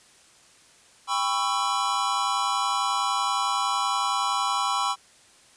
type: chord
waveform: square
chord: C# half-diminished seventh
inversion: second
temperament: just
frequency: 798.3 / 997.9 / 1108.7 / 1330.5 Hz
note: G5 / B5 / C#6 / E6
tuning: +31 / +18 / 0 / +16 cents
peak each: -31 / -29 / -28 / -31 dBFS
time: 1.07-4.96 s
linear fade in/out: 50 ms
effects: white hiss -55 dBFS RMS until 5.56 s + resampled to 22050 Hz